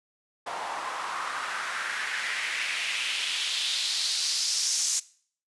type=noise with band-pass filter sweep; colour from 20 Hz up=white; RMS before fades=-30 dBFS; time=0.46-5 s; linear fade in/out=10 ms; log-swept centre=830 to 6500 Hz; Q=2.7; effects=noise-tail reverb RT60 0.5 s tail -20 dB re dry + resampled to 24000 Hz